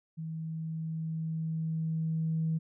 sine tone with level ramp, 160.7 Hz, E3, 44 cents flat, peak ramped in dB -35 to -26 dBFS, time 0.17-2.59 s, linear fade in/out 20 ms, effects tanh soft clip ceiling -22 dBFS

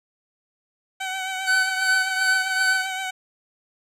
15% pulse tone with vibrato, 758 Hz, F#5, 42 cents sharp, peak -20 dBFS, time 1-3.11 s, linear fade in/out 10 ms, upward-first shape triangle, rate 7.6 Hz, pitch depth 35 cents each way
square tone with tremolo, 1511 Hz, F#6, 36 cents sharp, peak -18 dBFS, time 1.46-2.87 s, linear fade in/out 20 ms, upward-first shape sine, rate 2.7 Hz, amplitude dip 65%
effects low-pass 10000 Hz 12 dB/octave

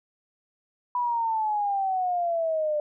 sine exponential sweep, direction down, 990 to 593 Hz, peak -23 dBFS, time 0.95-2.8 s, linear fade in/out 2 ms, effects none

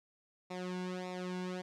sawtooth tone with flanger, 182.2 Hz, F#3, 26 cents flat, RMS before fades -40 dBFS, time 0.5-1.62 s, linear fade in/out 10 ms, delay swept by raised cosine 0.64 to 1.63 ms, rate 1.7 Hz, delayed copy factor -0.95, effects low-pass 6000 Hz 12 dB/octave

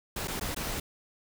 pink noise with dropouts, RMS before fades -34 dBFS, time 0.16-0.8 s, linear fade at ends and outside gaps 5 ms, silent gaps 0.275-0.28 / 0.398-0.41 / 0.547-0.563 s, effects none

